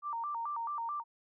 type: tone with vibrato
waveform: sine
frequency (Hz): 1043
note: C6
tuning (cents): -6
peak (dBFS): -34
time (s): 0.02-1.04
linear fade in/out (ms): 50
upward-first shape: square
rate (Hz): 4.6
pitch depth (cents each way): 210
effects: none